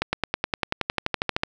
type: accelerating click train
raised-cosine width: 0.3 ms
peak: -6 dBFS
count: 17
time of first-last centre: 0.02-1.434 s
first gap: 110 ms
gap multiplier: 0.97
effects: none